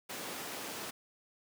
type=high-pass noise; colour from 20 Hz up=pink; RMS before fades=-42 dBFS; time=0.09-0.91 s; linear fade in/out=10 ms; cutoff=250 Hz; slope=12 dB/octave; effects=none